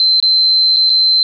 sine tone with dropouts, 4092 Hz, C8, 39 cents flat, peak -8 dBFS, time 0-1.23 s, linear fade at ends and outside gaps 1 ms, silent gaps 0.201-0.226 / 0.763-0.768 / 0.896-0.901 s, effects none

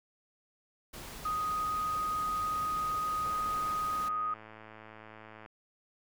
pink noise, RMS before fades -45 dBFS, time 0.93-4.09 s, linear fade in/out 10 ms
sine tone, 1247 Hz, D#6, 3 cents sharp, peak -30 dBFS, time 1.25-4.34 s, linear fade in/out 5 ms
click train, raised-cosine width 0.5 ms, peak -34 dBFS, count 242, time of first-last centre 3.25-5.461 s, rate 109 Hz
effects none

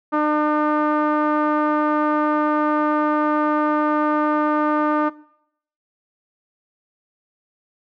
sawtooth tone with low-pass filter, 301.5 Hz, D4, 46 cents sharp, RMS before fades -19 dBFS, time 0.12-5.1 s, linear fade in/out 20 ms, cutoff 1200 Hz, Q 3.2, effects noise-tail reverb RT60 0.7 s tail -20 dB re dry

